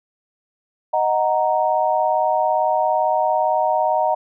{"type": "chord", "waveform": "sine", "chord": "D# minor", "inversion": "none", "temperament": "equal", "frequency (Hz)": [622.3, 740, 932.3], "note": ["D#5", "F#5", "A#5"], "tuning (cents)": [0, 0, 0], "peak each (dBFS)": -20, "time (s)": [0.93, 4.15], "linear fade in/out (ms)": 10, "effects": []}